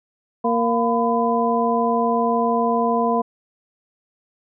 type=harmonic tone with a mistuned harmonic; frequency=232.7 Hz; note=A#3; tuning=3 cents flat; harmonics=1 / 2 / 3 / 4; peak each=-22 / -22 / -22 / -22 dBFS; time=0.44-3.22 s; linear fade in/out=10 ms; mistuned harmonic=4; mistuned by=+130 cents; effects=none